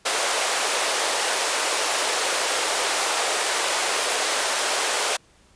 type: high-pass noise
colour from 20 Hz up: pink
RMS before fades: -23 dBFS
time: 0.05-5.17 s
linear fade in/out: 10 ms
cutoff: 460 Hz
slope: 24 dB/octave
effects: pink hiss -57 dBFS RMS until 5.55 s + resampled to 22050 Hz